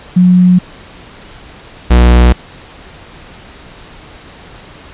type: tone pair in turn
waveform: sine / 45% pulse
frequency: 180.8 / 60.53 Hz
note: F#3 / B1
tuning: -40 / -34 cents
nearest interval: octave + perfect fifth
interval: 1894 cents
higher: first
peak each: -3 dBFS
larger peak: neither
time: 0.16-0.59 / 1.9-2.33 s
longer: neither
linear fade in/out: 10 ms
effects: pink hiss -35 dBFS RMS until 4.93 s + resampled to 8000 Hz